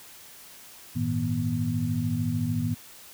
sine tone cluster, 98.2 / 111.7 / 158.2 / 242.5 Hz, G2 / A2 / D#3 / B3, +4 / +27 / +29 / -31 cents, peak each -33 / -29 / -30 / -29 dBFS, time 0.95-2.75 s, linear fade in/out 20 ms, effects white hiss -48 dBFS RMS until 3.13 s

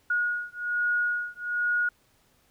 sine beating tone pair, 1445 / 1446.2 Hz, F#6 / F#6, -41 / -40 cents, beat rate 1.2 Hz, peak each -28 dBFS, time 0.1-1.89 s, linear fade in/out 5 ms, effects pink hiss -65 dBFS RMS until 2.5 s

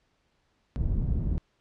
pink low-pass noise, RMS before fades -27 dBFS, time 0.76-1.38 s, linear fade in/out 0 ms, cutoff 160 Hz, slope 12 dB/octave, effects pink hiss -71 dBFS RMS until 1.6 s + low-pass 5000 Hz 12 dB/octave

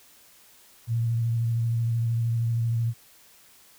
sine tone with vibrato, 115.9 Hz, A#2, 10 cents flat, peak -22 dBFS, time 0.87-2.94 s, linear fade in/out 50 ms, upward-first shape sine, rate 13 Hz, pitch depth 24 cents each way, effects white hiss -55 dBFS RMS until 3.78 s

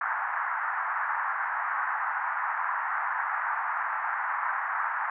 pink band-pass noise, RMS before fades -30 dBFS, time 0.01-5.1 s, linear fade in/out 2 ms, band 850 to 1800 Hz, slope 48 dB/octave, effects none

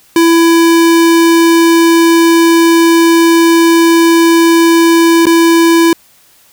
square tone with dropouts, 333.2 Hz, E4, 19 cents sharp, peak -5 dBFS, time 0.16-5.93 s, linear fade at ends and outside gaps 2 ms, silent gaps 5.256-5.267 s, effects white hiss -46 dBFS RMS until 6.52 s

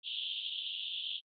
white band-pass noise, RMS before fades -39 dBFS, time 0.03-1.21 s, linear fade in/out 50 ms, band 2900 to 3600 Hz, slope 96 dB/octave, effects Opus 48 kbps

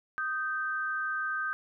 sine tone pair together, 1243 / 1556.9 Hz, D#6 / G6, -2 / -12 cents, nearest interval major third, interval 390 cents, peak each -34 / -31 dBFS, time 0.18-1.53 s, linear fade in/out 0 ms, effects none

